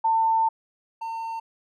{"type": "tone pair in turn", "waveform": ["sine", "triangle"], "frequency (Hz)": [897, 906.4], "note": ["A5", "A#5"], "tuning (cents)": [33, -49], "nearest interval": "unison", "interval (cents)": 18, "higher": "second", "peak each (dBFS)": [-18, -27], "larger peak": "first", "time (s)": [[0.04, 0.49], [1.01, 1.4]], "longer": "first", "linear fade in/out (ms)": 10, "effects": []}